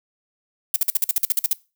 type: noise bursts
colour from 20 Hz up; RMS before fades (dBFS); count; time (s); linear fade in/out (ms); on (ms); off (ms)
violet; -18; 12; 0.74-1.531; 2; 21; 49
effects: noise-tail reverb RT60 0.3 s tail -22 dB re dry